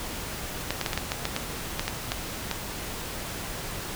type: clicks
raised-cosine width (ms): 0.2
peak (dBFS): -9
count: 12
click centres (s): 0.706 / 0.813 / 0.862 / 0.932 / 0.976 / 1.119 / 1.254 / 1.364 / 1.795 / 1.88 / 2.119 / 2.513
effects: pink hiss -35 dBFS RMS until 3.95 s